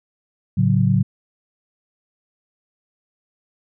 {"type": "chord", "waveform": "sine", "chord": "F# minor", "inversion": "first", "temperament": "equal with one note detuned", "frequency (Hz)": [110, 139.39, 185], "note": ["A2", "C#3", "F#3"], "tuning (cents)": [0, 10, 0], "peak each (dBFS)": -18, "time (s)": [0.57, 1.03], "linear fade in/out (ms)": 10, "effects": []}